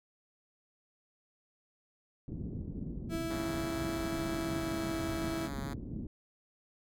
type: low-pass noise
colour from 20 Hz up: white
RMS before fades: -40 dBFS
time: 2.28-6.07 s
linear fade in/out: 2 ms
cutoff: 270 Hz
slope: 24 dB/octave
type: tone with pitch glide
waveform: 35% pulse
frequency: 329.6 to 327.7 Hz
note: E4 to E4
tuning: 0 to -10 cents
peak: -33 dBFS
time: 3.09-5.5 s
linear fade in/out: 50 ms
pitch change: -10 cents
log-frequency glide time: 4.19-4.78 s
type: tone with vibrato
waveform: 5% pulse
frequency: 138.59 Hz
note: C#3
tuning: in tune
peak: -31 dBFS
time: 3.3-5.74 s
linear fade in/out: 10 ms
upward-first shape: square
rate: 3.8 Hz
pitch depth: 13 cents each way
effects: none